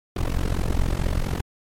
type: noise with amplitude modulation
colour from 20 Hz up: brown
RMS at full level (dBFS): -19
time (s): 0.16-1.41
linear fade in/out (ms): 5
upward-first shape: sine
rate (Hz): 44.5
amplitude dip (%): 95
effects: MP3 64 kbps

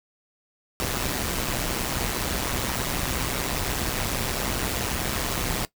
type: noise with amplitude modulation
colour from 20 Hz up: pink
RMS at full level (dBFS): -24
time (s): 0.8-5.65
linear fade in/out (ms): 0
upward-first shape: sine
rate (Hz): 130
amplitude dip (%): 75
effects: noise-tail reverb RT60 0.1 s tail -18 dB re dry

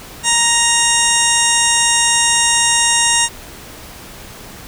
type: harmonic tone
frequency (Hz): 936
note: A#5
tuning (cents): +7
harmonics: 1 / 2 / 3 / 4 / 6 / 7 / 8 / 9 / 10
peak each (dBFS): -20 / -20 / -20 / -20 / -20 / -20 / -20 / -20 / -20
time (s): 0.23-3.29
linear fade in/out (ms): 50
effects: pink hiss -35 dBFS RMS until 4.67 s

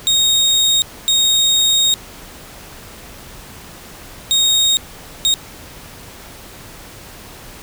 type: tone bursts at uneven times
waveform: 30% pulse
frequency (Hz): 3729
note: A#7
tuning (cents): 0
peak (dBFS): -9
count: 4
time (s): 0.07-0.82 / 1.08-1.94 / 4.31-4.77 / 5.25-5.34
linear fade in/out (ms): 0
effects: pink hiss -37 dBFS RMS until 7.62 s

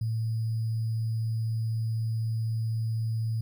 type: tone with sample-and-hold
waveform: sine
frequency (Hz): 112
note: A2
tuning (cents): +31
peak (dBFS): -26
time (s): 0.01-3.41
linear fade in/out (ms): 5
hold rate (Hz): 4900
effects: none

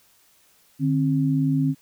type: tone pair together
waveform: sine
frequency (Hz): 150 / 267.3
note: D3 / C4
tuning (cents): +37 / +37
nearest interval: minor seventh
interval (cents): 1000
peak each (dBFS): -21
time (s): 0.79-1.75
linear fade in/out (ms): 50
effects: white hiss -59 dBFS RMS until 1.81 s

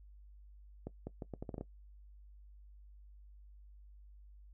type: accelerating click train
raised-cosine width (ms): 2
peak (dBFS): -28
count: 9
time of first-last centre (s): 0.87-1.611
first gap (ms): 200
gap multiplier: 0.76
effects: noise-tail reverb RT60 0.1 s tail -18 dB re dry + added 50 Hz sine -54 dBFS peak until 4.53 s

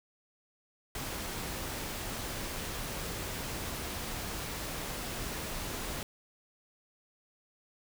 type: noise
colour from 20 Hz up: pink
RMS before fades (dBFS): -38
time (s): 0.95-6.03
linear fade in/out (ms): 2
effects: none

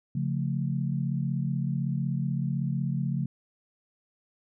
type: chord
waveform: sine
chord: Db augmented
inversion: none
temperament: equal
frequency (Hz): 138.59 / 174.61 / 220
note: Db3 / F3 / A3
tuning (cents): 0 / 0 / 0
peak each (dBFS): -28 / -31 / -34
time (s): 0.15-3.26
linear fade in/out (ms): 5
effects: none

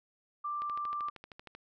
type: tone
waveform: sine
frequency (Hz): 1180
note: D6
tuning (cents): +8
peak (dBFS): -33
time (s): 0.44-1.1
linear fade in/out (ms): 10
type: click train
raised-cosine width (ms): 0.3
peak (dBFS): -31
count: 13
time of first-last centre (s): 0.62-1.55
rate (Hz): 12.9
effects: none

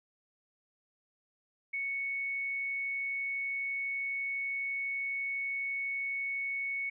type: tone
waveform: sine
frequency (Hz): 2217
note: C#7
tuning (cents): 0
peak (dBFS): -32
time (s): 1.73-6.9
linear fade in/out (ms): 10
effects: none

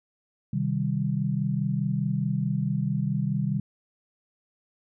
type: chord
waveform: sine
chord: C minor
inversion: none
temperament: equal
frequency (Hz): 130.81 / 155.56 / 196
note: C3 / Eb3 / G3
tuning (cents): 0 / 0 / 0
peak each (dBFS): -28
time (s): 0.53-3.6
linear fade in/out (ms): 5
effects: none

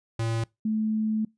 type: tone pair in turn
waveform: square / sine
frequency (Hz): 114 / 217.3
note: A#2 / A3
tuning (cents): -38 / -21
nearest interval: major seventh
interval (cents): 1117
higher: second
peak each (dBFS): -26 / -23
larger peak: second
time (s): 0.19-0.44 / 0.65-1.25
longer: second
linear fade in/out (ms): 5
effects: noise-tail reverb RT60 0.2 s tail -24 dB re dry + resampled to 22050 Hz

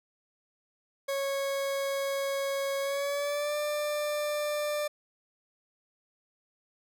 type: tone with pitch glide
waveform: 40% pulse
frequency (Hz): 551 to 594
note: C#5 to D5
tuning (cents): -11 to +20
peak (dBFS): -28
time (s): 1.08-4.88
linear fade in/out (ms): 10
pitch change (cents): +131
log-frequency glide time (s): 2.81-3.56
effects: none

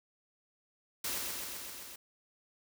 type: noise with echo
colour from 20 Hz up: white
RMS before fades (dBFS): -36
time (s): 1.04-1.18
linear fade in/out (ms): 5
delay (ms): 130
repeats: 6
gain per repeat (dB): -2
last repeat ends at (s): 1.96
effects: none

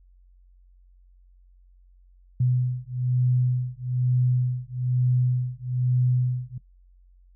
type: beating tone pair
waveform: sine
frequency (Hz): 124.8 / 125.9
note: B2 / B2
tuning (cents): +19 / +34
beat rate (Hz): 1.1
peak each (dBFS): -24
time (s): 2.4-6.58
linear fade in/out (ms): 5
effects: noise-tail reverb RT60 0.1 s tail -18 dB re dry + added 45 Hz sine -52 dBFS peak until 7.35 s

